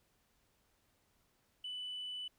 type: tone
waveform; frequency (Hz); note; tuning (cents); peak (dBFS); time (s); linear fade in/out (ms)
sine; 2987; F#7; +16; -39; 1.64-2.28; 5
effects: tanh soft clip ceiling -37 dBFS + pink hiss -75 dBFS RMS until 2.38 s